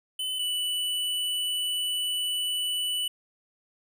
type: tone pair in turn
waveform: square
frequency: 3023 / 2971 Hz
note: F#7 / F#7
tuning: +36 / +6 cents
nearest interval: unison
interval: 30 cents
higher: first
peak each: -29 / -27 dBFS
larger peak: second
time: 0.19-0.39 / 0.39-3.08 s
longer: second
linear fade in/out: 5 ms
effects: none